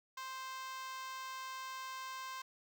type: tone with high-pass filter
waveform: 5% pulse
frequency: 523.3 Hz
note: C5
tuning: in tune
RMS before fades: -45 dBFS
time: 0.17-2.42 s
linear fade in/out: 5 ms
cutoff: 1100 Hz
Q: 5.4
effects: none